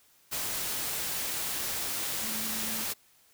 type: tone in noise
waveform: sine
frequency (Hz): 220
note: A3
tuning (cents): 0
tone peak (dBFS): -41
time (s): 2.21-2.85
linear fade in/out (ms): 20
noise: white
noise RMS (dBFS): -33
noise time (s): 0.31-2.94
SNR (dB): -11
effects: white hiss -63 dBFS RMS until 3.33 s